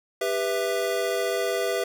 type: chord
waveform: square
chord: E minor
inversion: first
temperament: equal with one note detuned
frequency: 398.4 / 493.9 / 659.3 Hz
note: G4 / B4 / E5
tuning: +28 / 0 / 0 cents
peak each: -29 dBFS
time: 0.21-1.84 s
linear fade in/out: 5 ms
effects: none